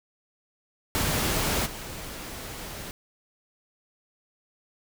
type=noise with level steps; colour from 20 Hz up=pink; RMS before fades=-26 / -38 dBFS; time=0.95-2.91 s; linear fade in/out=0 ms; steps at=1.65 s; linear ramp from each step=20 ms; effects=none